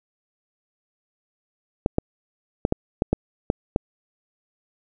clicks, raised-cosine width 2 ms, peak -5 dBFS, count 8, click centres 1.861 / 1.984 / 2.651 / 2.724 / 3.021 / 3.13 / 3.501 / 3.761 s, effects none

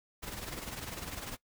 pink noise with tremolo, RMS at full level -39 dBFS, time 0.22-1.37 s, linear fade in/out 20 ms, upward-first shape sine, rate 20 Hz, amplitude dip 60%, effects noise-tail reverb RT60 0.1 s tail -19 dB re dry

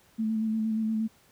sine tone with vibrato, 220 Hz, A3, in tune, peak -25 dBFS, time 0.18-1.08 s, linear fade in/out 20 ms, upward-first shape square, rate 8.5 Hz, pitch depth 19 cents each way, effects pink hiss -61 dBFS RMS until 1.31 s + high-pass 60 Hz 12 dB/octave

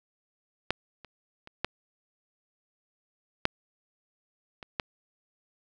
clicks, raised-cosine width 0.3 ms, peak -9 / -30 / -29 / -11 / -6 / -25 / -12 dBFS, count 7, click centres 0.706 / 1.047 / 1.474 / 1.646 / 3.454 / 4.628 / 4.798 s, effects none

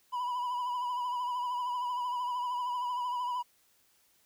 triangle tone with vibrato, 985 Hz, B5, 5 cents flat, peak -29 dBFS, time 0.12-3.43 s, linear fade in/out 20 ms, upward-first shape triangle, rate 13 Hz, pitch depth 53 cents each way, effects white hiss -68 dBFS RMS until 4.25 s

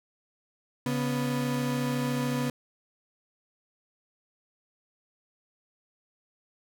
35% pulse tone pair together, 140.25 / 246.9 Hz, C#3 / B3, +21 / 0 cents, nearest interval minor seventh, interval 979 cents, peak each -29 / -27 dBFS, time 0.86-2.5 s, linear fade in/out 2 ms, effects none

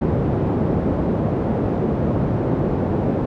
pink band-pass noise, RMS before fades -20 dBFS, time 0.01-3.26 s, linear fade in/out 10 ms, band 100 to 490 Hz, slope 12 dB/octave, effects none

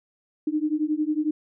sine beating tone pair, 300 / 311 Hz, D4 / D#4, +37 / -1 cents, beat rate 11 Hz, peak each -25 dBFS, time 0.47-1.31 s, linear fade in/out 5 ms, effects none

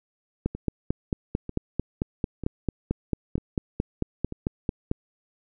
two click trains, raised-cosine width 3 ms, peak -11 / -20 dBFS, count 21 / 5, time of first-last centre 0.46-4.914 / 0.55-4.324 s, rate 4.49 / 1.06 Hz, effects none

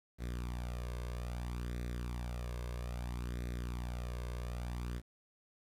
sawtooth tone with flanger, 60.3 Hz, B1, 41 cents flat, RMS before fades -40 dBFS, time 0.18-5.02 s, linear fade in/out 50 ms, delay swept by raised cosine 0.5 to 1.9 ms, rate 0.61 Hz, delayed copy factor +0.6, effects resampled to 32000 Hz + 10-bit

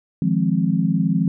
sine chord, F minor seventh, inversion third, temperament equal, 155.56 / 174.61 / 207.7 / 261.6 Hz, Eb3 / F3 / Ab3 / C4, 0 / 0 / 0 / 0 cents, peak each -23 / -19 / -22 / -24 dBFS, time 0.22-1.28 s, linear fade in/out 2 ms, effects none

